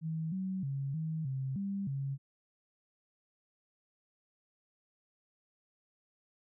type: tone with pitch steps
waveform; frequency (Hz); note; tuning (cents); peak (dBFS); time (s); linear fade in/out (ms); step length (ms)
sine; 160.4 / 188.7 / 137.6 / 159.1 / 133.2 / 197.7 / 137.3; E3 / F#3 / C#3 / D#3 / C3 / G3 / C#3; -47 / +34 / -12 / +39 / +31 / +15 / -16; -33; 0.01-2.18; 50; 310
effects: none